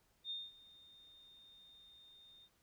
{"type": "tone with ADSR envelope", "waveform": "sine", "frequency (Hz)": 3652, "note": "A#7", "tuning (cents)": -36, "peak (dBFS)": -39, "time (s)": [0.24, 2.49], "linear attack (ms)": 62, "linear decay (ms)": 210, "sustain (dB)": -20, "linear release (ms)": 51, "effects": ["pink hiss -75 dBFS RMS until 2.62 s"]}